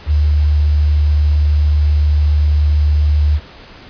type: tone with quantisation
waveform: sine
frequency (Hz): 74.4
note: D2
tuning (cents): +23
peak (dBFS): -9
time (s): 0.06-3.4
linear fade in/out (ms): 50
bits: 6
effects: pink hiss -38 dBFS RMS until 3.89 s + resampled to 11025 Hz